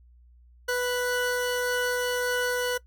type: tone pair together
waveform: 40% pulse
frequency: 493.9 / 1480 Hz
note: B4 / F#6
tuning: 0 / 0 cents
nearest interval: octave + perfect fifth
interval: 1900 cents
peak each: -26 / -28 dBFS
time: 0.68-2.78 s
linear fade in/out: 10 ms
effects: noise-tail reverb RT60 0.1 s tail -20 dB re dry + added 60 Hz sine -52 dBFS peak until 2.86 s